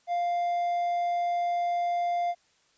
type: tone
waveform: triangle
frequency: 698.5 Hz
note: F5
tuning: in tune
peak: -23 dBFS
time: 0.07-2.35 s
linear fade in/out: 50 ms
effects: white hiss -66 dBFS RMS until 2.77 s + resampled to 16000 Hz